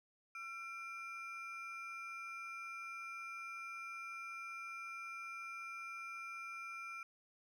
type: ring-modulated tone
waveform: triangle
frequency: 1864.7 Hz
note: A#6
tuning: in tune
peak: -40 dBFS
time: 0.35-7.03 s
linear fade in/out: 2 ms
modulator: 512 Hz
effects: none